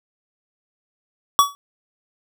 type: tone with exponential decay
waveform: square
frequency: 1135 Hz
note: C#6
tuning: 41 cents sharp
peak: -7 dBFS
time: 1.39-1.55 s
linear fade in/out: 0 ms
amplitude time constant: 34 ms
effects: none